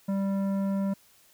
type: tone with tanh clipping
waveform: triangle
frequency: 196 Hz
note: G3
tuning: in tune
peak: -27 dBFS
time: 0.08-0.94 s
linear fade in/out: 10 ms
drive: 16 dB
effects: white hiss -60 dBFS RMS until 1.33 s